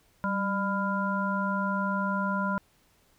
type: harmonic tone with a mistuned harmonic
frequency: 200 Hz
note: G3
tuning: 35 cents sharp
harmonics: 1 / 3 / 5 / 7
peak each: -29 / -36 / -31 / -32 dBFS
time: 0.24-2.58 s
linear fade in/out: 0 ms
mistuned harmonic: 1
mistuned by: -56 cents
effects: pink hiss -65 dBFS RMS until 3.18 s